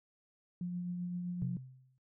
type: tone with tremolo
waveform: sine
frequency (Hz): 177.2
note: F3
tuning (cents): +25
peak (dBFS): -34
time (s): 0.61-1.57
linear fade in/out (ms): 2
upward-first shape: triangle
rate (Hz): 7.7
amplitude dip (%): 30
type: tone with exponential decay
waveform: sine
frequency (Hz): 129.6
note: C3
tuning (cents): -16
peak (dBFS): -31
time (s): 1.42-1.98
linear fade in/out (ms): 0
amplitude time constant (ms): 120
effects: noise-tail reverb RT60 0.1 s tail -26 dB re dry + tanh soft clip ceiling -23 dBFS